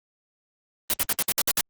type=noise bursts; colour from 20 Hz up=white; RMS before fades=-22 dBFS; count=8; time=0.9-1.608 s; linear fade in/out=0 ms; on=36 ms; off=60 ms; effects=Opus 24 kbps